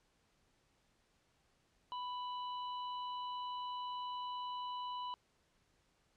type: harmonic tone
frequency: 991 Hz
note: B5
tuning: 6 cents sharp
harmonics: 1 / 3 / 4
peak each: -40 / -50 / -57 dBFS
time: 1.92-5.14 s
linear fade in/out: 0 ms
effects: pink hiss -75 dBFS RMS until 6.16 s + low-pass 8000 Hz 12 dB/octave